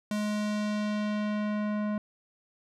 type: tone with low-pass filter sweep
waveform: square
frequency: 210 Hz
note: G#3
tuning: 19 cents sharp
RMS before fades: -30 dBFS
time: 0.11-1.98 s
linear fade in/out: 2 ms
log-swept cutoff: 11000 to 1400 Hz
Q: 0.77
effects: none